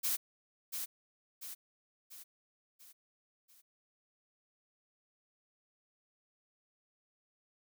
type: noise with echo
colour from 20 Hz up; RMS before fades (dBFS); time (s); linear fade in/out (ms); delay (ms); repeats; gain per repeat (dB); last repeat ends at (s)
blue; -33; 0.03-0.17; 20; 690; 5; -6; 3.62
effects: none